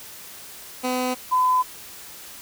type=tone pair in turn; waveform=15% pulse / sine; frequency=252.9 / 1011.6 Hz; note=B3 / B5; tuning=+41 / +41 cents; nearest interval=2 octaves; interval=2400 cents; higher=second; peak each=-16 / -16 dBFS; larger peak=neither; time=0.83-1.15 / 1.31-1.63 s; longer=neither; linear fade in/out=20 ms; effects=white hiss -41 dBFS RMS until 2.41 s